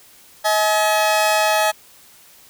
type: tone pair together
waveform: sawtooth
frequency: 636.9 / 849 Hz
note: D#5 / G#5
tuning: +40 / +38 cents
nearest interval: perfect fourth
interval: 498 cents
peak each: -14 dBFS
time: 0.44-1.72 s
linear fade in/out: 20 ms
effects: white hiss -48 dBFS RMS until 2.49 s